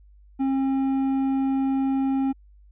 sine tone with hard clipping, 268.9 Hz, C4, 47 cents sharp, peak -22 dBFS, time 0.39-2.33 s, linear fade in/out 20 ms, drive 6 dB, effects added 50 Hz sine -49 dBFS peak until 2.71 s + resampled to 8000 Hz

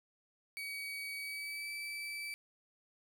35% pulse tone with pitch glide, 2263 to 2315 Hz, C#7 to D7, +35 to -25 cents, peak -38 dBFS, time 0.57-2.34 s, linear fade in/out 0 ms, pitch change +40 cents, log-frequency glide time 1.16-1.71 s, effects none

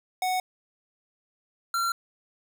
square tone pair in turn, 740 / 1368.2 Hz, F#5 / F6, 0 / -36 cents, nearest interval major seventh, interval 1064 cents, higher second, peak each -25 dBFS, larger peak neither, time 0.22-0.4 / 1.74-1.92 s, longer neither, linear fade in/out 2 ms, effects none

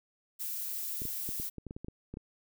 violet noise, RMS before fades -37 dBFS, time 0.39-1.5 s, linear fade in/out 20 ms
clicks, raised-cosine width 3 ms, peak -28 dBFS, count 12, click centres 1.019 / 1.053 / 1.29 / 1.399 / 1.583 / 1.667 / 1.709 / 1.765 / 1.846 / 1.884 / 2.14 / 2.171 s
effects none

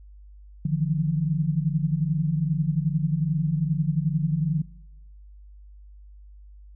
sine tone cluster, 148.8 / 160.5 / 171.3 Hz, D3 / E3 / F3, +23 / -46 / -33 cents, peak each -24 / -29 / -27 dBFS, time 0.65-4.62 s, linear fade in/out 5 ms, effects noise-tail reverb RT60 0.9 s tail -21 dB re dry + added 50 Hz sine -44 dBFS peak until 6.75 s

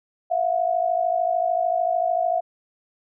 sine tone pair together, 666.6 / 720 Hz, E5 / F#5, +19 / -47 cents, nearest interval minor second, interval 134 cents, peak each -22 dBFS, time 0.3-2.41 s, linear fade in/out 20 ms, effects none

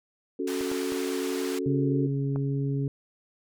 sine chord, F# minor, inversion second, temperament equal, 277.2 / 370 / 440 Hz, C#4 / F#4 / A4, 0 / 0 / 0 cents, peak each -31 / -31 / -33 dBFS, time 0.39-2.07 s, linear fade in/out 5 ms
pink band-pass noise, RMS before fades -39 dBFS, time 0.47-1.59 s, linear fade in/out 5 ms, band 860 to 12000 Hz, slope 12 dB/octave
clicks, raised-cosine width 1 ms, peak -23 dBFS, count 4, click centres 0.61 / 0.716 / 0.922 / 2.36 s
harmonic tone, 138.59 Hz, C#3, in tune, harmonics 1 / 2 / 3, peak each -26 / -32 / -36 dBFS, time 1.66-2.88 s, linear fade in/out 2 ms
effects none

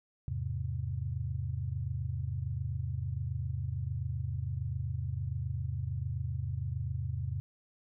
sine chord, E augmented, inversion none, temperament equal, 82.41 / 103.83 / 130.81 Hz, E2 / G#2 / B#2, 0 / 0 / 0 cents, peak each -37 / -37 / -36 dBFS, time 0.28-7.4 s, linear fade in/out 0 ms, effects none

